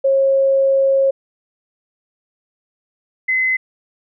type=tone pair in turn; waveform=sine; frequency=542 / 2042 Hz; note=C#5 / C7; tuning=-39 / -43 cents; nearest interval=octave + major seventh; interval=2296 cents; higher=second; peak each=-11 / -14 dBFS; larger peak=first; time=0.04-1.11 / 3.28-3.57 s; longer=first; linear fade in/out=10 ms; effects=none